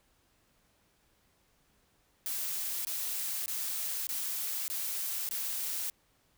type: noise bursts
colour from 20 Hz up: blue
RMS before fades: -35 dBFS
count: 6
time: 2.26-5.9 s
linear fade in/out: 0 ms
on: 590 ms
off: 20 ms
effects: pink hiss -70 dBFS RMS until 6.37 s